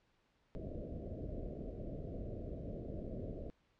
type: low-pass noise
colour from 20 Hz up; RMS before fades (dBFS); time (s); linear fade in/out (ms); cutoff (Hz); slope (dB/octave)
pink; -44; 0.55-3.5; 0; 660; 96
effects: pink hiss -75 dBFS RMS until 3.79 s + low-pass 4000 Hz 12 dB/octave